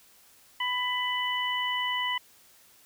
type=harmonic tone; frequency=995 Hz; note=B5; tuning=13 cents sharp; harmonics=1 / 2 / 3; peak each=-31 / -31 / -31 dBFS; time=0.6-2.18 s; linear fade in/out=5 ms; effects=white hiss -58 dBFS RMS until 2.85 s